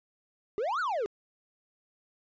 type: exponential two-way sweep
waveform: triangle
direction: up then down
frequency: 386.4 to 1513 to 386.4 Hz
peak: -26 dBFS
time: 0.58-1.06 s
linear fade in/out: 0 ms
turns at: 0.8 s
effects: resampled to 16000 Hz